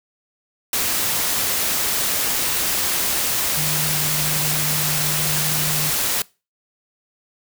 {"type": "tone in noise", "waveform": "sine", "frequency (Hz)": 152, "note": "D#3", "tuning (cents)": -40, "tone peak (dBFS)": -26, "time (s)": [3.57, 5.9], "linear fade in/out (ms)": 2, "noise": "white", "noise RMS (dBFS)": -21, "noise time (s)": [0.73, 6.22], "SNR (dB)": -8, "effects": ["noise-tail reverb RT60 0.3 s tail -23 dB re dry"]}